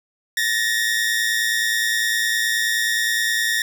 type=tone pair together; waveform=sawtooth; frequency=1759.4 / 1869 Hz; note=A6 / A#6; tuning=-1 / +4 cents; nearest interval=minor second; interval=105 cents; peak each=-19 / -17 dBFS; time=0.37-3.62 s; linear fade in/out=2 ms; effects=none